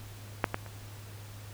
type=clicks; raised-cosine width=0.5 ms; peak=-9 / -15 / -29 dBFS; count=3; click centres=0.442 / 0.544 / 0.663 s; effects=added 103 Hz sine -44 dBFS peak until 1.53 s + pink hiss -51 dBFS RMS until 1.53 s